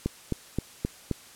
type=click train; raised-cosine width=3 ms; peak=-13 dBFS; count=5; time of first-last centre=0.06-1.113 s; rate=3.8 Hz; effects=white hiss -50 dBFS RMS until 1.35 s + low-pass 11000 Hz 12 dB/octave